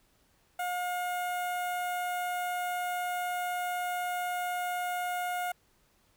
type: tone with notch filter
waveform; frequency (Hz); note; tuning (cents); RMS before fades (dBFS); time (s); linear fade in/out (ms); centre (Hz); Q
sawtooth; 716; F5; +43; -33; 0.59-5.52; 5; 4800; 0.71
effects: pink hiss -68 dBFS RMS until 6.16 s